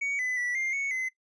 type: tone with pitch steps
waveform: triangle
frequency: 2249 / 2007 / 1959 / 2107 / 2215 / 2046 Hz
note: C#7 / B6 / B6 / C7 / C#7 / C7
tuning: +24 / +27 / -15 / +12 / -2 / -39 cents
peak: -26 dBFS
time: 0.01-1.09 s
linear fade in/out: 10 ms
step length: 180 ms
effects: noise-tail reverb RT60 0.1 s tail -20 dB re dry + resampled to 22050 Hz